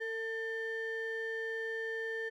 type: ring-modulated tone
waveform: triangle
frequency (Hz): 669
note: E5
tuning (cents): +25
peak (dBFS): -30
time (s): 0-2.3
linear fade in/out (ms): 20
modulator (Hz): 1120
effects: none